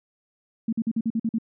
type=tone bursts; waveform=sine; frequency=225.8 Hz; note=A3; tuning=45 cents sharp; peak=-21 dBFS; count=8; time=0.68-1.385 s; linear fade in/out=5 ms; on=47 ms; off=47 ms; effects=none